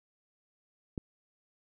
click, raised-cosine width 3 ms, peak -22 dBFS, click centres 0.978 s, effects none

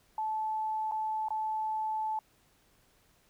sine tone with dropouts, 870 Hz, A5, 20 cents flat, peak -30 dBFS, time 0.18-2.19 s, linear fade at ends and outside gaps 2 ms, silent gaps 0.913-0.92 / 1.285-1.305 s, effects pink hiss -67 dBFS RMS until 3.29 s

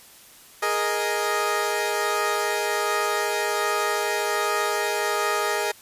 15% pulse chord, Ab suspended second, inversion none, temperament equal with one note detuned, 415.3 / 467.8 / 622.3 Hz, Ab4 / Bb4 / Eb5, 0 / +6 / 0 cents, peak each -19 / -22 / -21 dBFS, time 0.62-5.72 s, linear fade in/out 10 ms, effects white hiss -49 dBFS RMS until 5.81 s + resampled to 32000 Hz

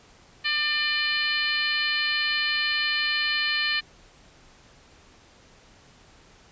harmonic tone, 598 Hz, D5, 31 cents sharp, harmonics 2 / 3 / 4 / 5 / 6 / 7 / 8, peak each -37 / -27 / -29 / -29 / -38 / -29 / -39 dBFS, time 0.44-3.81 s, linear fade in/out 20 ms, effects pink hiss -54 dBFS RMS until 6.51 s + resampled to 16000 Hz

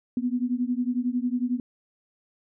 sine beating tone pair, 242.2 / 253.2 Hz, B3 / B3, -34 / +43 cents, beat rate 11 Hz, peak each -26 / -27 dBFS, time 0.17-1.6 s, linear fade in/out 2 ms, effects none

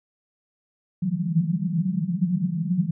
pink band-pass noise, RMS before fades -24 dBFS, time 1.02-2.91 s, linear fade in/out 5 ms, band 160 to 190 Hz, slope 96 dB/octave, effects none

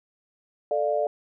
sine chord, D minor, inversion second, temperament equal with one note detuned, 440 / 592.8 / 698.5 Hz, A4 / D5 / F5, 0 / +16 / 0 cents, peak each -28 / -24 / -28 dBFS, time 0.71-1.07 s, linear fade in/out 2 ms, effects none

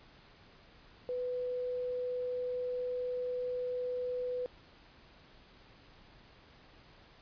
sine tone, 497.8 Hz, B4, 14 cents sharp, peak -33 dBFS, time 1.09-4.46 s, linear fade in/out 0 ms, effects pink hiss -59 dBFS RMS until 7.21 s + resampled to 11025 Hz

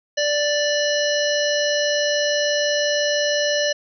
harmonic tone, 587.3 Hz, D5, in tune, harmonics 1 / 3 / 5 / 7 / 9 / 10, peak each -20 / -25 / -27 / -28 / -30 / -30 dBFS, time 0.17-3.73 s, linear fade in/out 10 ms, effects none

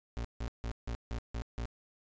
35% pulse tone bursts, 58.27 Hz, A#1, in tune, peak -33 dBFS, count 7, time 0.17-1.655 s, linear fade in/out 0 ms, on 75 ms, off 160 ms, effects resampled to 16000 Hz

